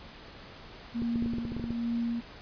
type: tone with tremolo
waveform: sine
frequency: 234.1 Hz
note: A#3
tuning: 8 cents sharp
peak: -27 dBFS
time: 0.94-2.21 s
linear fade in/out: 20 ms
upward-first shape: sine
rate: 1.2 Hz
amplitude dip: 60%
type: clicks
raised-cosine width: 3 ms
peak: -22 dBFS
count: 12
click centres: 1.02 / 1.158 / 1.224 / 1.26 / 1.336 / 1.384 / 1.452 / 1.52 / 1.566 / 1.597 / 1.641 / 1.706 s
effects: pink hiss -48 dBFS RMS until 2.41 s + resampled to 11025 Hz